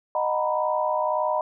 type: chord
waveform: sine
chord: B major seventh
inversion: first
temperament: just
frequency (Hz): 617.4 / 740.8 / 926 / 987.8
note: D#5 / F#5 / A#5 / B5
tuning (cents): -14 / +2 / -12 / 0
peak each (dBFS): -25 / -30 / -29 / -26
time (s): 0.15-1.41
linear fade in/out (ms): 2
effects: none